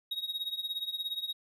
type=tone with tremolo; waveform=triangle; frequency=3778 Hz; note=A#7; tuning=22 cents sharp; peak=-28 dBFS; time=0.11-1.33 s; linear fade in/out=5 ms; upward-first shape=triangle; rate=17 Hz; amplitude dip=90%; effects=none